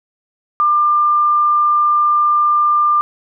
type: tone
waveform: sine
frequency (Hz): 1195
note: D6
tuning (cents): +30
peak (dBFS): -10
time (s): 0.6-3.01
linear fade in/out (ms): 0
effects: none